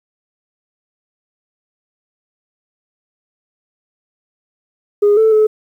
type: tone with pitch steps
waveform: sine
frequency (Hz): 411.8 / 441.1 / 430.6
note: G#4 / A4 / A4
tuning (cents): -15 / +4 / -37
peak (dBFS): -6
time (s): 5.02-5.47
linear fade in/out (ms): 10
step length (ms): 150
effects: tanh soft clip ceiling -5 dBFS + 8-bit